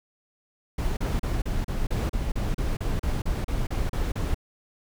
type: noise bursts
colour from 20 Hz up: brown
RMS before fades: -26 dBFS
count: 16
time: 0.78-4.345 s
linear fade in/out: 5 ms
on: 190 ms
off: 35 ms
effects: none